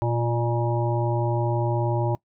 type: harmonic tone with a mistuned harmonic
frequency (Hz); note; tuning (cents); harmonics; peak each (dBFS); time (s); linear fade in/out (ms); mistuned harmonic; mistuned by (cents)
118.9; A#2; +35; 1 / 3 / 5 / 7 / 8; -23 / -28 / -30 / -31 / -32; 0.02-2.15; 0; 3; -30
effects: noise-tail reverb RT60 0.1 s tail -22 dB re dry